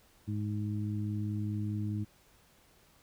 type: harmonic tone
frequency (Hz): 104.8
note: G#2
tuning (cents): +16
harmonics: 1 / 2 / 3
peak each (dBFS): -33 / -37 / -41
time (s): 0.27-2.05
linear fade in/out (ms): 20
effects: pink hiss -64 dBFS RMS until 3.02 s